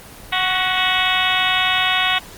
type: harmonic tone with a mistuned harmonic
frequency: 370 Hz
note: F#4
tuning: in tune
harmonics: 2 / 3 / 4 / 5 / 6 / 7 / 8 / 9 / 10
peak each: -24 / -24 / -24 / -24 / -24 / -24 / -24 / -24 / -24 dBFS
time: 0.32-2.19 s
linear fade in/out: 10 ms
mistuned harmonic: 5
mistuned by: +51 cents
effects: pink hiss -39 dBFS RMS until 2.37 s + Opus 24 kbps